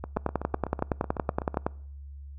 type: two click trains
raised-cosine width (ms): 1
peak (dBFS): -11 / -19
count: 17 / 13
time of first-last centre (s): 0.17-1.665 / 0.04-1.544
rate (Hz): 10.7 / 7.98
effects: noise-tail reverb RT60 0.6 s tail -24 dB re dry + added 70 Hz sine -40 dBFS peak until 2.38 s